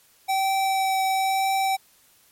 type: tone with vibrato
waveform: square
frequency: 770 Hz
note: G5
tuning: 31 cents flat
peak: -21 dBFS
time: 0.28-1.77 s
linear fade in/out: 20 ms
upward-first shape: triangle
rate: 1 Hz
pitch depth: 11 cents each way
effects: white hiss -58 dBFS RMS until 2.31 s + MP3 64 kbps